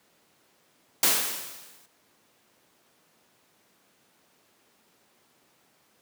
white noise with exponential decay, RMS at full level -19 dBFS, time 1.03-1.86 s, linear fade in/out 2 ms, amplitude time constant 180 ms, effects pink hiss -64 dBFS RMS until 6.01 s + high-pass 200 Hz 12 dB/octave

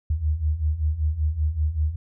sine beating tone pair, 73.7 / 78.9 Hz, D2 / D#2, +7 / +25 cents, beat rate 5.2 Hz, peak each -26 / -22 dBFS, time 0.1-1.96 s, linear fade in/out 5 ms, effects none

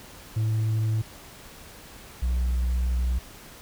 sine tone pair in turn, 109.8 / 61.62 Hz, A2 / B1, -3 / -3 cents, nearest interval minor seventh, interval 1000 cents, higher first, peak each -19 dBFS, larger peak neither, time 0.36-1.02 / 2.22-3.19 s, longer second, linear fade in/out 10 ms, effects tanh soft clip ceiling -21 dBFS + pink hiss -46 dBFS RMS until 3.61 s

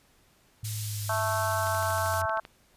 sine exponential sweep, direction down, 108.5 to 91.4 Hz, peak -32 dBFS, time 0.63-2.26 s, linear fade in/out 5 ms
pink high-pass noise, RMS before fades -38 dBFS, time 0.64-2.22 s, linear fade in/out 10 ms, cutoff 5000 Hz, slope 12 dB/octave
harmonic tone, 220 Hz, A3, in tune, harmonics 3 / 4 / 5 / 6 / 7, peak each -31 / -32 / -33 / -34 / -34 dBFS, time 1.09-2.4 s, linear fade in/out 5 ms
click train, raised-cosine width 0.3 ms, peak -26 dBFS, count 11, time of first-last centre 1.67-2.451 s, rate 12.8 Hz
effects pink hiss -63 dBFS RMS until 2.76 s + resampled to 32000 Hz

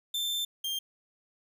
40% pulse tone pair in turn, 3558 / 3190 Hz, A7 / G7, +19 / +30 cents, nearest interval major second, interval 189 cents, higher first, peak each -28 / -30 dBFS, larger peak first, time 0.14-0.45 / 0.64-0.79 s, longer first, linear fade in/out 5 ms, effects none

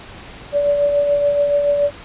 sine tone with tremolo, 577 Hz, D5, 31 cents flat, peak -11 dBFS, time 0.52-1.91 s, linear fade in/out 50 ms, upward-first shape triangle, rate 7 Hz, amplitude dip 45%, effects pink hiss -37 dBFS RMS until 2.04 s + resampled to 8000 Hz

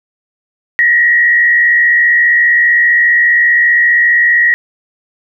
sine tone with frequency modulation, 1903 Hz, A#6, 35 cents sharp, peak -6 dBFS, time 0.79-4.54 s, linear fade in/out 0 ms, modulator 75.1 Hz, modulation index 0.71, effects none

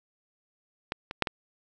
clicks, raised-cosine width 0.3 ms, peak -14 / -19 / -6 / -14 dBFS, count 4, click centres 0.921 / 1.111 / 1.223 / 1.272 s, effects none

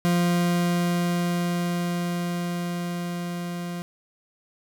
40% pulse tone with level ramp, 174.4 Hz, F3, 2 cents flat, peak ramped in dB -18 to -29 dBFS, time 0.05-3.82 s, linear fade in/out 0 ms, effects none

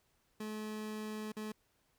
30% pulse tone with dropouts, 214.7 Hz, A3, 42 cents flat, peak -37 dBFS, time 0.4-1.52 s, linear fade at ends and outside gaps 5 ms, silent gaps 1.32-1.366 s, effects pink hiss -75 dBFS RMS until 1.98 s

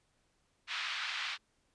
white band-pass noise, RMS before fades -38 dBFS, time 0.67-1.38 s, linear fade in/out 50 ms, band 1100 to 3800 Hz, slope 24 dB/octave, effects pink hiss -75 dBFS RMS until 1.74 s + resampled to 22050 Hz

